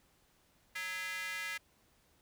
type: tone with high-pass filter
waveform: square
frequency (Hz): 185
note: F#3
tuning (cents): 0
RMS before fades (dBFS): -40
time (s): 0.75-1.58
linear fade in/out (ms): 10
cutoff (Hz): 1900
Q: 3.6
effects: pink hiss -70 dBFS RMS until 2.21 s